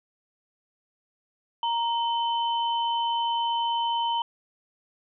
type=tone pair together; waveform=sine; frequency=932.3 / 3048 Hz; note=A#5 / G7; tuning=0 / -49 cents; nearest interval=octave + major sixth; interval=2051 cents; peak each=-24 / -31 dBFS; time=1.63-4.22 s; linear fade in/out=2 ms; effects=none